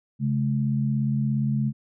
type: tone pair together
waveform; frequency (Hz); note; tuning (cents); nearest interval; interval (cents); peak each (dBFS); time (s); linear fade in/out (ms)
sine; 136.61 / 213.8; C#3 / A3; -25 / -49; minor sixth; 776; -23 / -25; 0.19-1.73; 50
effects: none